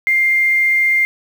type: tone with quantisation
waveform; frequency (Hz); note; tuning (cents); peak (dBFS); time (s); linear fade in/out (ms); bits
sine; 2105; C7; +10; -11; 0.07-1.05; 0; 6
effects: none